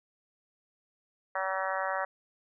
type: harmonic tone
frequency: 190.3 Hz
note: F#3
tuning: 49 cents sharp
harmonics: 3 / 4 / 5 / 6 / 7 / 8 / 9 / 10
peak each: -35 / -36 / -37 / -38 / -38 / -39 / -40 / -40 dBFS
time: 1.35-2.05 s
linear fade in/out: 5 ms
effects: none